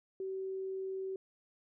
sine tone, 381.8 Hz, G4, 46 cents flat, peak -36 dBFS, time 0.2-1.16 s, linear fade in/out 2 ms, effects none

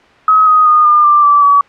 sine tone with pitch steps, 1274 / 1250.7 / 1227.8 / 1205.3 / 1183.2 / 1161.5 / 1140.3 Hz, D#6 / D#6 / D#6 / D6 / D6 / D6 / C#6, +41 / +9 / -23 / +45 / +13 / -20 / +49 cents, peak -4 dBFS, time 0.28-1.61 s, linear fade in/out 2 ms, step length 190 ms, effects white hiss -43 dBFS RMS until 1.68 s + low-pass 2000 Hz 12 dB/octave

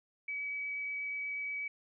sine tone with vibrato, 2280 Hz, C#7, 48 cents sharp, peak -35 dBFS, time 0.28-1.68 s, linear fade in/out 5 ms, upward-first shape triangle, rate 8.3 Hz, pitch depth 8 cents each way, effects none

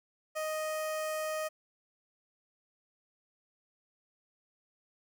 sawtooth tone with notch filter, 623 Hz, D#5, 2 cents sharp, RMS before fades -35 dBFS, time 0.35-1.49 s, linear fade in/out 20 ms, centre 3800 Hz, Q 1.8, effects none

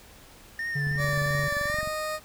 triangle tone with vibrato, 1806 Hz, A6, 45 cents sharp, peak -27 dBFS, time 0.59-1.81 s, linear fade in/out 2 ms, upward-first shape triangle, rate 2.8 Hz, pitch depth 56 cents each way
triangle tone, 143.6 Hz, D3, 39 cents flat, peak -25 dBFS, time 0.75-1.48 s, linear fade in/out 10 ms
click train, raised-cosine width 5 ms, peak -26 dBFS, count 24, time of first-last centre 0.87-1.874 s, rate 22.9 Hz
20% pulse tone with pitch glide, 580 to 618 Hz, D5 to D#5, -22 to -12 cents, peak -24 dBFS, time 0.97-2.2 s, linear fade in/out 50 ms, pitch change +110 cents, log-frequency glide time 1.66-1.81 s
effects pink hiss -51 dBFS RMS until 2.24 s

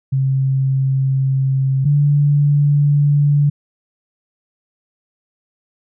sine tone pair in turn, 134.1 / 144.85 Hz, C3 / D3, +43 / -24 cents, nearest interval minor second, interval 133 cents, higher second, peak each -13 / -10 dBFS, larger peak second, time 0.12-1.85 / 1.85-3.5 s, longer first, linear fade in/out 10 ms, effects none

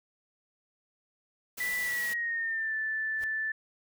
white noise, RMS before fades -40 dBFS, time 1.57-2.14 s, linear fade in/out 10 ms
sine tone with pitch glide, 1973 to 1757.7 Hz, B6 to A6, -2 to -2 cents, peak -29 dBFS, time 1.6-3.52 s, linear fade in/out 5 ms, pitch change -200 cents, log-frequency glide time 1.81-2.75 s
pink noise with exponential growth, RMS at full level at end -42 dBFS, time 3.15-3.24 s, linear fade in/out 1 ms, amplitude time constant 18 ms
effects none

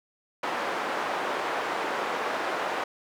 white band-pass noise, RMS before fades -30 dBFS, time 0.43-2.84 s, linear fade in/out 5 ms, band 410 to 1200 Hz, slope 12 dB/octave, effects none

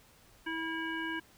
harmonic tone, 324.8 Hz, E4, 26 cents flat, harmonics 1 / 3 / 5 / 7 / 9, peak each -38 / -42 / -37 / -46 / -45 dBFS, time 0.46-1.2 s, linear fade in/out 10 ms, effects pink hiss -61 dBFS RMS until 1.37 s

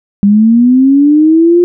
sine linear sweep, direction up, 197.6 to 355.1 Hz, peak -3 dBFS, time 0.23-1.64 s, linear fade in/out 0 ms, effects none

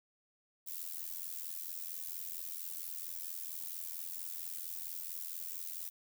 violet noise with amplitude modulation, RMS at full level -39 dBFS, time 0.66-5.9 s, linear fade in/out 20 ms, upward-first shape sine, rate 84.4 Hz, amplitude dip 85%, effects none

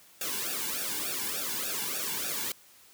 white noise with flanger, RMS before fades -33 dBFS, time 0.21-2.52 s, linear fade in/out 2 ms, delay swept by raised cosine 0.96 to 1.61 ms, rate 3.4 Hz, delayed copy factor -1, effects white hiss -57 dBFS RMS until 2.93 s + high-pass 80 Hz 12 dB/octave

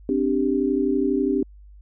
sine chord, C suspended second, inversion none, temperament equal, 261.6 / 293.7 / 392 Hz, C4 / D4 / G4, 0 / 0 / 0 cents, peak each -23 dBFS, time 0.09-1.43 s, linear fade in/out 2 ms, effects added 50 Hz sine -43 dBFS peak until 1.81 s

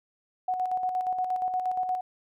sine tone with tremolo, 738 Hz, F#5, 5 cents flat, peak -24 dBFS, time 0.48-2.01 s, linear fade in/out 5 ms, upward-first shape square, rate 8.5 Hz, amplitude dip 45%, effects none

